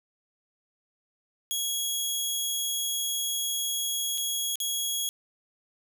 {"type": "tone with dropouts", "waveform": "15% pulse", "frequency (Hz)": 3322, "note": "G#7", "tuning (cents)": 0, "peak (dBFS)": -20, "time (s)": [1.51, 5.09], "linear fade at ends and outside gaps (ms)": 0, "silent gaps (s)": [[4.176, 4.18], [4.556, 4.602]], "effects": []}